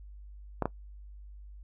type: clicks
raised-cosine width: 1 ms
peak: -14 dBFS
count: 2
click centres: 0.623 / 0.656 s
effects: noise-tail reverb RT60 0.1 s tail -20 dB re dry + added 50 Hz sine -45 dBFS peak until 1.63 s